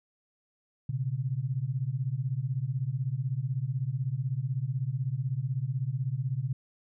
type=beating tone pair; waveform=sine; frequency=122.4 / 138.4 Hz; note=B2 / C#3; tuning=-15 / -2 cents; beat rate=16 Hz; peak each=-31 dBFS; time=0.89-6.53 s; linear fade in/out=5 ms; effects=none